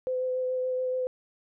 sine tone with vibrato, 510 Hz, C5, 44 cents flat, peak -26 dBFS, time 0.07-1.07 s, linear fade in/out 0 ms, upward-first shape sine, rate 7 Hz, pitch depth 12 cents each way, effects none

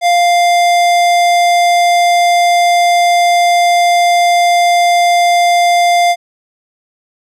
sine tone with hard clipping, 698.5 Hz, F5, in tune, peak -9 dBFS, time 0.01-6.16 s, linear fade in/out 50 ms, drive 18 dB, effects none

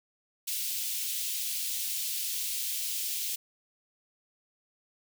white high-pass noise, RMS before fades -33 dBFS, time 0.47-3.36 s, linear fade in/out 10 ms, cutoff 2700 Hz, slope 24 dB/octave, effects none

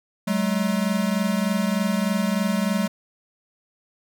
square tone pair together, 190 / 213.3 Hz, F#3 / G#3, +46 / +46 cents, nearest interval major second, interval 200 cents, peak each -24 dBFS, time 0.27-2.88 s, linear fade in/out 10 ms, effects none

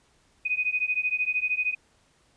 sine beating tone pair, 2489 / 2502 Hz, D#7 / D#7, 0 / +9 cents, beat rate 13 Hz, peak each -27 / -27 dBFS, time 0.45-1.75 s, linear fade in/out 10 ms, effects pink hiss -64 dBFS RMS until 2.36 s + resampled to 22050 Hz

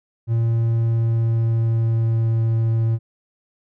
triangle tone with pitch glide, 115.1 to 113.38 Hz, A#2 to A#2, -22 to -48 cents, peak -14 dBFS, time 0.27-2.99 s, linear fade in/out 50 ms, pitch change -26 cents, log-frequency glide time 0.44-2.42 s, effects none

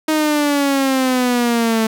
sawtooth exponential sweep, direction down, 314 to 220 Hz, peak -10 dBFS, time 0.08-1.87 s, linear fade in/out 5 ms, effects none

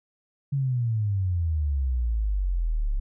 sine exponential sweep, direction down, 142.3 to 33.74 Hz, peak -22 dBFS, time 0.52-3 s, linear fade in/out 10 ms, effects none

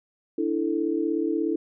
sine chord, D suspended second, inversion none, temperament just, 293.7 / 330.4 / 440.5 Hz, D4 / E4 / A4, 0 / +4 / +2 cents, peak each -28 / -25 / -29 dBFS, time 0.38-1.56 s, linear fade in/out 5 ms, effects none

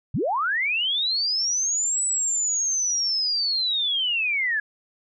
sine linear two-way sweep, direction up then down, 82.5 to 7980 to 1657 Hz, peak -21 dBFS, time 0.14-4.6 s, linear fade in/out 5 ms, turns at 2.04 s, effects none

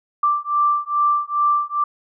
sine beating tone pair, 1174.7 / 1177.1 Hz, D6 / D6, 0 / +4 cents, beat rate 2.4 Hz, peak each -19 dBFS, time 0.23-1.84 s, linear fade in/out 5 ms, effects none

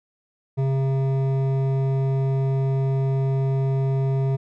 sine tone with hard clipping, 134.6 Hz, C3, 49 cents sharp, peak -21 dBFS, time 0.57-4.37 s, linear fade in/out 20 ms, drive 11 dB, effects none

